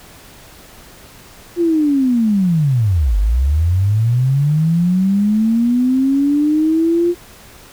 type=linear two-way sweep; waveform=sine; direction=down then up; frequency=352.1 to 46.83 to 352.1 Hz; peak=-11 dBFS; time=1.56-7.15 s; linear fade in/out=50 ms; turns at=3.17 s; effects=pink hiss -41 dBFS RMS until 7.72 s